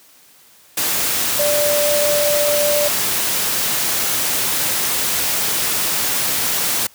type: tone in noise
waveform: sine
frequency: 587.3 Hz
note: D5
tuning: in tune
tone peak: -16 dBFS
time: 1.39-2.88 s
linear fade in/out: 5 ms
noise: white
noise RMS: -19 dBFS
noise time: 0.77-6.87 s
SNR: 0 dB
effects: white hiss -49 dBFS RMS until 6.94 s + high-pass 80 Hz 12 dB/octave